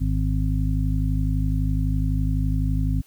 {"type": "harmonic tone", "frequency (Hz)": 51.91, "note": "G#1", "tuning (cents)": 0, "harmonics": [1, 2, 3, 5], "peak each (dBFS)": [-22, -25, -27, -29], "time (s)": [0, 3.02], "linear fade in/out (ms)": 20, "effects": ["white hiss -57 dBFS RMS until 3.06 s"]}